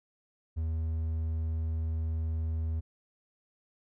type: tone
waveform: triangle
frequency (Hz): 80.3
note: E2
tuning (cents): -45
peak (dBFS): -27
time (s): 0.56-2.81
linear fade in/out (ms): 20
effects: none